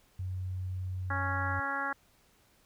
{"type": "tone", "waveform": "sine", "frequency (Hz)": 92.5, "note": "F#2", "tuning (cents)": 0, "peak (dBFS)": -33, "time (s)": [0.19, 1.6], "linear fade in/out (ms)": 5}
{"type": "harmonic tone", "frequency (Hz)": 277.2, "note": "C#4", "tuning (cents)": 0, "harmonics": [1, 2, 3, 4, 5, 6, 7], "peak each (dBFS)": [-44, -44, -38, -38, -36, -36, -44], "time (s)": [1.1, 1.93], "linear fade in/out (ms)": 5}
{"effects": ["pink hiss -66 dBFS RMS until 2.65 s"]}